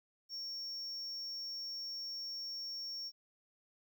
triangle tone, 5500 Hz, F8, 27 cents flat, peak -39 dBFS, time 0.29-3.12 s, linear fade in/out 50 ms, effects 12-bit

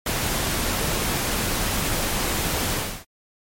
pink noise with ADSR envelope, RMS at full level -22 dBFS, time 0.06-3.05 s, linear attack 5 ms, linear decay 5 ms, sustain -2 dB, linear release 310 ms, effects MP3 64 kbps

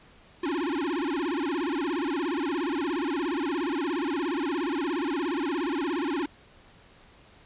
square tone with vibrato, 315.4 Hz, D#4, 24 cents sharp, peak -27 dBFS, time 0.43-6.26 s, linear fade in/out 5 ms, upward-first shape sine, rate 17 Hz, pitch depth 270 cents each way, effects pink hiss -55 dBFS RMS until 7.45 s + resampled to 8000 Hz

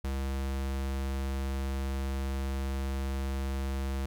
square tone, 67.5 Hz, C#2, 45 cents flat, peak -31 dBFS, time 0.04-4.06 s, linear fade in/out 5 ms, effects 12-bit

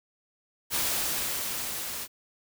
white noise with level ramp, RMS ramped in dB -27 to -36 dBFS, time 0.7-2.08 s, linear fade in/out 50 ms, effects none

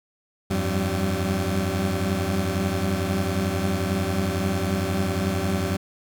20% pulse tone cluster, 86.6 / 97.7 / 191.6 Hz, F2 / G2 / G3, -14 / -5 / -39 cents, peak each -22 dBFS, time 0.5-5.77 s, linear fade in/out 10 ms, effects none

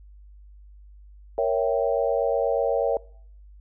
sine chord, A# diminished seventh, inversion none, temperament equal, 466.2 / 554.4 / 659.3 / 784 Hz, A#4 / C#5 / E5 / G5, 0 / 0 / 0 / 0 cents, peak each -25 / -24 / -26 / -30 dBFS, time 1.38-2.97 s, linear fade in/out 2 ms, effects noise-tail reverb RT60 0.6 s tail -23 dB re dry + added 50 Hz sine -45 dBFS peak until 3.6 s

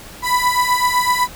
35% pulse beating tone pair, 987.8 / 995.7 Hz, B5 / B5, 0 / +14 cents, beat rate 7.9 Hz, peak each -16 / -15 dBFS, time 0.22-1.28 s, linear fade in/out 50 ms, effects pink hiss -37 dBFS RMS until 1.35 s

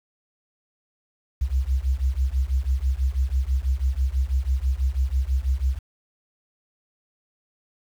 sine beating tone pair, 62.6 / 68.7 Hz, B1 / C#2, +24 / -15 cents, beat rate 6.1 Hz, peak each -23 dBFS, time 1.41-5.79 s, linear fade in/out 10 ms, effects 8-bit

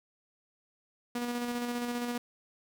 sawtooth tone with tremolo, 241.4 Hz, B3, 39 cents flat, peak -27 dBFS, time 1.15-2.18 s, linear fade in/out 5 ms, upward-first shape square, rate 15 Hz, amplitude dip 30%, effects none

